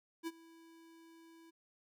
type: tone with ADSR envelope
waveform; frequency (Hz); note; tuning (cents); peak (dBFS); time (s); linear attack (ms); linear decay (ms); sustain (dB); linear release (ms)
square; 329.6; E4; 0; -37; 0.23-1.51; 41; 37; -21; 16
effects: none